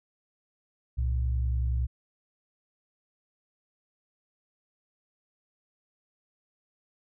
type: tone pair together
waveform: sine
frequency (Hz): 65 / 115.59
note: C2 / A#2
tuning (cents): -11 / -14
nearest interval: minor seventh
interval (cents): 997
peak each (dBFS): -25 / -33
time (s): 0.97-1.87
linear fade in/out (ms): 20
effects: none